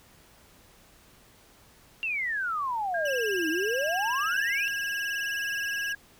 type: exponential two-way sweep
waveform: sine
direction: down then up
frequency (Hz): 2780 to 306.8 to 2780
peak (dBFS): -27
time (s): 2.03-4.68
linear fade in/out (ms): 0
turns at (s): 3.49
type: tone with pitch glide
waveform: sine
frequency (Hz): 1615 to 1639.4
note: G#6 to G#6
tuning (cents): -49 to -23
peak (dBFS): -29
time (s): 2.94-5.95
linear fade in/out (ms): 5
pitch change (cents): +26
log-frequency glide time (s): 3.61-5.38
type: tone with vibrato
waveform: 30% pulse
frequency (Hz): 2794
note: F7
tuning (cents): 0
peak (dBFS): -32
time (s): 3.05-5.93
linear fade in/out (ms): 5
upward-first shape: sine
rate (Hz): 19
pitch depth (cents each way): 110
effects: pink hiss -57 dBFS RMS until 6.19 s